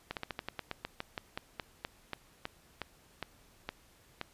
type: slowing click train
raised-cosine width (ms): 0.3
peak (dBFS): -20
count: 20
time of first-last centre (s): 0.11-4.213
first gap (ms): 58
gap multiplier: 1.13
effects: pink hiss -63 dBFS RMS until 4.33 s + resampled to 32000 Hz